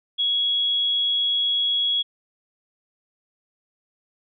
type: tone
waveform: sine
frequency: 3336 Hz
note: G#7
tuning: 7 cents sharp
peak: -19 dBFS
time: 0.18-2.03 s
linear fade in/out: 20 ms
effects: none